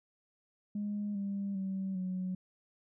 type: tone with pitch steps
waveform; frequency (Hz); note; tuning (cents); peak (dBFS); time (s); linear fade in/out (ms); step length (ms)
sine; 206.4 / 198.91 / 191.69 / 184.73; G#3 / G3 / G3 / F#3; -10 / +26 / -38 / -3; -32; 0.75-2.35; 5; 400
effects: tanh soft clip ceiling -29 dBFS